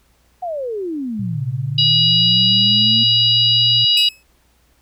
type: exponential two-way sweep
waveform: sine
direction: down then up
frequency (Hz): 746 to 130.4 to 229.6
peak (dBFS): -21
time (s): 0.42-3.04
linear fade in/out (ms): 10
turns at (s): 1.46
type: tone with pitch glide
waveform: sine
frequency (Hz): 116.54 to 118.85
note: A#2 to A#2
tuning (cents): 0 to +34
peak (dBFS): -23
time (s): 1.19-3.85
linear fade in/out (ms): 5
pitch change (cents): +34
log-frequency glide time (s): 3.08-3.66
type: harmonic tone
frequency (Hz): 966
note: B5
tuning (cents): -39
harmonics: 3 / 4 / 5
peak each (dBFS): -14 / -16 / -18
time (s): 1.78-4.09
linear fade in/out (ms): 5
type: tone with exponential decay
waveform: sawtooth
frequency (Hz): 2582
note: E7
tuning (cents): -37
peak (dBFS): -14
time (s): 3.97-4.23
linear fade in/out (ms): 2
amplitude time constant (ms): 56
effects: added 60 Hz sine -59 dBFS peak until 4.81 s + pink hiss -59 dBFS RMS until 4.81 s